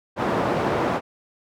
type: band-pass noise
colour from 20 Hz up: white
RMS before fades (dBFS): -23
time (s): 0.16-1.01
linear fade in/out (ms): 50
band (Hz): 120 to 780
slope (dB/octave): 12
effects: none